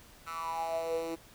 10% pulse tone with high-pass filter sweep, 164.81 Hz, E3, in tune, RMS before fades -35 dBFS, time 0.26-1.16 s, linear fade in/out 20 ms, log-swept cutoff 1400 to 350 Hz, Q 8.2, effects pink hiss -56 dBFS RMS until 1.34 s

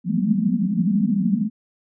white band-pass noise, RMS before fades -20 dBFS, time 0.04-1.5 s, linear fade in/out 50 ms, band 170 to 240 Hz, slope 96 dB/octave, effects none

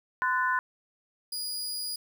sine chord, F# diminished, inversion second, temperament equal with one note detuned, 1024.4 / 1480 / 1760 Hz, C6 / F#6 / A6, -37 / 0 / 0 cents, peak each -27 / -28 / -32 dBFS, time 0.22-0.59 s, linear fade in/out 0 ms
sawtooth tone, 4898 Hz, D#8, 28 cents flat, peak -29 dBFS, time 1.32-1.96 s, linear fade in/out 5 ms
effects 10-bit

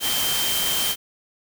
sine tone in noise, 3136 Hz, G7, in tune, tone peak -25 dBFS, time 0-0.96 s, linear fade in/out 50 ms, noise white, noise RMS -24 dBFS, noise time 0-0.96 s, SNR -4 dB, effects none

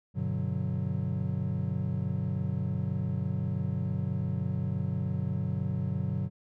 triangle chord, G major seventh, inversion none, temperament equal with one note detuned, 97.55 / 123.47 / 146.83 / 185 Hz, G2 / B2 / D3 / F#3, -8 / 0 / 0 / 0 cents, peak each -32 dBFS, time 0.14-6.3 s, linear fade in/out 50 ms, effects none

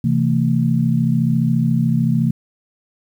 sine chord, A minor, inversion first, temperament equal with one note detuned, 130.81 / 164.81 / 225.8 Hz, C3 / E3 / A3, 0 / 0 / +45 cents, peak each -18 dBFS, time 0.04-2.31 s, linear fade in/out 5 ms, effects 8-bit

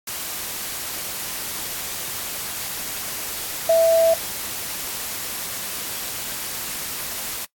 sine tone in noise, 659.3 Hz, E5, in tune, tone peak -12 dBFS, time 3.69-4.14 s, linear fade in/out 5 ms, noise white, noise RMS -29 dBFS, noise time 0.07-7.45 s, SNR +14 dB, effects noise-tail reverb RT60 0.1 s tail -20 dB re dry + AAC 64 kbps

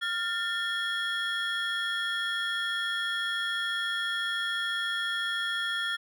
triangle tone cluster, 1399 / 1793 / 3327 Hz, F6 / A6 / G#7, +3 / +32 / +2 cents, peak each -31 dBFS, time 0.01-5.97 s, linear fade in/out 20 ms, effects none

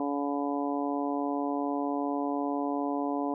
harmonic tone, 142.6 Hz, C#3, 49 cents sharp, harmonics 2 / 3 / 4 / 5 / 6 / 7, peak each -30 / -37 / -38 / -35 / -39 / -38 dBFS, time 0-3.34 s, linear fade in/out 2 ms, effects none

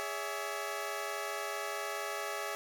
15% pulse chord, C# minor, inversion second, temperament equal with one note detuned, 415.3 / 568.6 / 659.3 Hz, G#4 / C#5 / E5, 0 / +44 / 0 cents, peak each -34 dBFS, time 0-2.55 s, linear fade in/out 0 ms, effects none

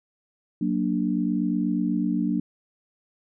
sine chord, Gb augmented, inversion none, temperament equal, 185 / 233.1 / 293.7 Hz, Gb3 / Bb3 / D4, 0 / 0 / 0 cents, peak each -26 dBFS, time 0.61-2.4 s, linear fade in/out 5 ms, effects none

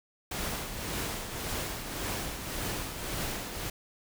pink noise with tremolo, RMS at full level -33 dBFS, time 0.31-3.7 s, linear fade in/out 5 ms, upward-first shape triangle, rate 1.8 Hz, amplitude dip 55%, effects none

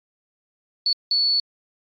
sine tone bursts at uneven times, 4435 Hz, C#8, in tune, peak -17 dBFS, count 2, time 0.86-0.93 / 1.11-1.4 s, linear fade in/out 2 ms, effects AAC 64 kbps

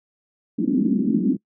white band-pass noise, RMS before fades -20 dBFS, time 0.58-1.37 s, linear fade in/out 10 ms, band 190 to 300 Hz, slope 48 dB/octave, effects noise-tail reverb RT60 0.1 s tail -23 dB re dry

